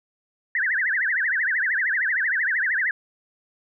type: tone with vibrato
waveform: sine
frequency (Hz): 1760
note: A6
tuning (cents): 0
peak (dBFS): -20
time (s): 0.55-2.91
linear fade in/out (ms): 2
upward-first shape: triangle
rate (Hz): 13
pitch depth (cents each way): 290
effects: none